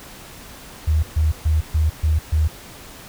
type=tone bursts; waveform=sine; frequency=77.78 Hz; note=D#2; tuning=in tune; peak=-14 dBFS; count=6; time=0.87-2.48 s; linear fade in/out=10 ms; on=160 ms; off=130 ms; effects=pink hiss -40 dBFS RMS until 3.08 s